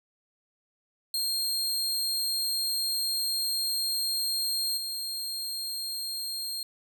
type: tone with level steps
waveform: sawtooth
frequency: 4216 Hz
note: C8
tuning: 12 cents sharp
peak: -24 / -29 dBFS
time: 1.14-6.63 s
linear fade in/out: 2 ms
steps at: 4.77 s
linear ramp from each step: 5 ms
effects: none